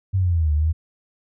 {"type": "linear two-way sweep", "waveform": "sine", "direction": "down then up", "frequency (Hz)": [98, 73.8, 81.9], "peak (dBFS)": -16, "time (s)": [0.13, 0.73], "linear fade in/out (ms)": 20, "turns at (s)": 0.53, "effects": []}